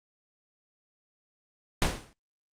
pink noise with exponential decay, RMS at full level -21 dBFS, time 1.82-2.13 s, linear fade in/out 1 ms, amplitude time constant 67 ms, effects low-pass 8000 Hz 12 dB/octave + Opus 32 kbps

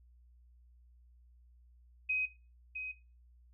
sine tone with echo, 2520 Hz, D#7, 21 cents sharp, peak -29 dBFS, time 2.09-2.26 s, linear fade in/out 10 ms, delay 660 ms, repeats 1, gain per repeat -8 dB, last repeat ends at 2.92 s, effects noise-tail reverb RT60 0.3 s tail -18 dB re dry + added 60 Hz sine -59 dBFS peak until 3.53 s

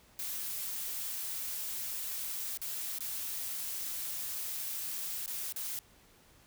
blue noise with dropouts, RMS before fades -38 dBFS, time 0.19-5.79 s, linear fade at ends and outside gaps 1 ms, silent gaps 2.574-2.616 / 2.986-3.006 / 5.261-5.277 / 5.524-5.561 s, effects pink hiss -62 dBFS RMS until 6.46 s

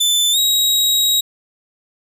sawtooth tone with pitch glide, 3520 to 3816 Hz, A7 to A#7, 0 to +40 cents, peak -10 dBFS, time 0-1.21 s, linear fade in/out 10 ms, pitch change +140 cents, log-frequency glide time 0.32-0.38 s, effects none

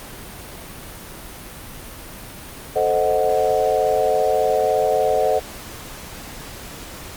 sine chord, A diminished seventh, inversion none, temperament equal, 440 / 523.3 / 622.3 / 740 Hz, A4 / C5 / Eb5 / Gb5, 0 / 0 / 0 / 0 cents, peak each -21 dBFS, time 2.75-5.4 s, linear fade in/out 20 ms, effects pink hiss -36 dBFS RMS until 7.16 s + Opus 32 kbps

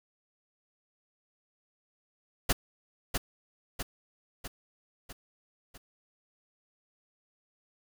pink noise with echo, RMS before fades -24 dBFS, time 2.49-2.53 s, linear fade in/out 10 ms, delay 650 ms, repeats 5, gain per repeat -5 dB, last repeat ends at 5.78 s, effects none

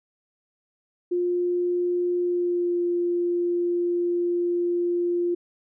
sine tone with pitch glide, 353.8 to 349.1 Hz, F4 to F4, +23 to -1 cents, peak -21 dBFS, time 1.11-5.35 s, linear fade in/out 10 ms, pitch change -24 cents, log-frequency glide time 2.19-2.81 s, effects none

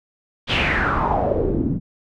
pink noise with low-pass filter sweep, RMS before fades -20 dBFS, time 0.47-1.8 s, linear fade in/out 50 ms, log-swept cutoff 3400 to 200 Hz, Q 4.5, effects none

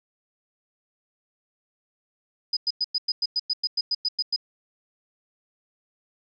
sine tone bursts, 4980 Hz, D#8, 1 cent sharp, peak -21 dBFS, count 14, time 2.53-4.362 s, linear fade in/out 5 ms, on 38 ms, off 100 ms, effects none

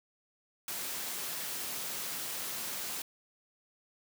white high-pass noise, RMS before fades -38 dBFS, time 0.68-3.02 s, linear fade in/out 2 ms, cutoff 120 Hz, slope 12 dB/octave, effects none

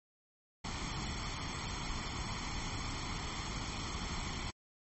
pink noise with comb filter, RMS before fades -39 dBFS, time 0.64-4.51 s, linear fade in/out 10 ms, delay 0.92 ms, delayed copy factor +0.6, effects low-pass 10000 Hz 12 dB/octave + MP3 32 kbps

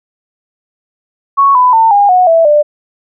sine tone with pitch steps, 1108.7 / 999.2 / 900.5 / 811.6 / 731.5 / 659.2 / 594.1 Hz, C#6 / B5 / A5 / G#5 / F#5 / E5 / D5, 0 / +20 / +40 / -40 / -20 / 0 / +20 cents, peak -4 dBFS, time 1.37-2.63 s, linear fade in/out 20 ms, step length 180 ms, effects none

